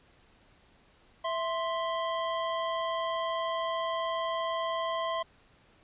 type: tone pair together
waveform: square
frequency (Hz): 659.3 / 1046.5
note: E5 / C6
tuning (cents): 0 / 0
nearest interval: minor sixth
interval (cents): 800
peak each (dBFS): -33 / -33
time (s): 1.24-5.23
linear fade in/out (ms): 10
effects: pink hiss -62 dBFS RMS until 5.83 s + resampled to 8000 Hz